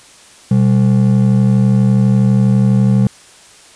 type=ring-modulated tone; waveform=triangle; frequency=159.8 Hz; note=D#3; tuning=47 cents sharp; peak=-3 dBFS; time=0.51-3.07 s; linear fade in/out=2 ms; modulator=36.1 Hz; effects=white hiss -42 dBFS RMS until 3.75 s + resampled to 22050 Hz